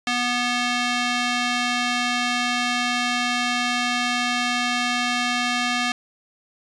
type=tone with band-pass filter; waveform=square; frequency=244.4 Hz; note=B3; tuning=18 cents flat; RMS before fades=-23 dBFS; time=0.07-5.92 s; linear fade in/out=2 ms; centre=2800 Hz; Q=0.78; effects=resampled to 22050 Hz + 7-bit